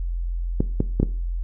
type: clicks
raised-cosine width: 3 ms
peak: -6 dBFS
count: 4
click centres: 0.605 / 0.804 / 1 / 1.03 s
effects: noise-tail reverb RT60 0.4 s tail -18 dB re dry + added 43 Hz sine -23 dBFS peak until 1.43 s